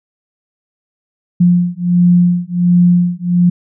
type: beating tone pair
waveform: sine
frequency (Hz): 175.6 / 177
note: F3 / F3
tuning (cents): +10 / +23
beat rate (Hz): 1.4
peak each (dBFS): -11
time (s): 1.4-3.5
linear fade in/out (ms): 10
effects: none